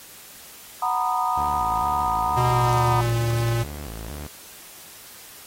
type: chord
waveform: sine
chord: B major seventh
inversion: second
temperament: just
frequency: 740.8 / 926 / 987.8 / 1234.7 Hz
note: F#5 / A#5 / B5 / D#6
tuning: +2 / -12 / 0 / -14 cents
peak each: -26 dBFS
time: 0.82-3.01 s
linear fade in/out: 5 ms
type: tone with vibrato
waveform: sawtooth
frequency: 63.6 Hz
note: C2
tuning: 48 cents flat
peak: -29 dBFS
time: 1.37-4.27 s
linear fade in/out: 5 ms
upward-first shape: square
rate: 2.2 Hz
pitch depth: 250 cents each way
type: tone with pitch glide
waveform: square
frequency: 123.47 to 116.54 Hz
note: B2 to A#2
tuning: 0 to 0 cents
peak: -21 dBFS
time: 2.36-3.64 s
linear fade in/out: 20 ms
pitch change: -100 cents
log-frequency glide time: 2.48-3.15 s
effects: white hiss -44 dBFS RMS until 5.46 s + AAC 48 kbps